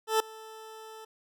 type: tone with ADSR envelope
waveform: 20% pulse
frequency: 440 Hz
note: A4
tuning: in tune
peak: -16 dBFS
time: 0.07-1.05 s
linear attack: 130 ms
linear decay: 4 ms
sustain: -23 dB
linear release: 7 ms
effects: none